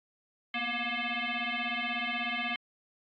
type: tone with frequency modulation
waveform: sine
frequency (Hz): 229.8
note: A#3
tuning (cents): -25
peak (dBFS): -30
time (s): 0.54-2.56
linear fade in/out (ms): 2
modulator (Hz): 476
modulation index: 6.2
effects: AAC 48 kbps